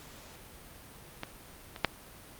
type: clicks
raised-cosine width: 0.3 ms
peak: -19 / -25 / -7 dBFS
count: 3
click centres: 1.234 / 1.762 / 1.847 s
effects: pink hiss -51 dBFS RMS until 2.39 s + Opus 48 kbps